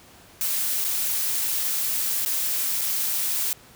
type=noise with dropouts; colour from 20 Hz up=blue; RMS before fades=-25 dBFS; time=0.41-3.53 s; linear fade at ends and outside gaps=0 ms; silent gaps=0.843-0.848 / 2.25-2.26 / 2.81-2.815 s; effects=pink hiss -50 dBFS RMS until 3.75 s + high-pass 60 Hz 12 dB/octave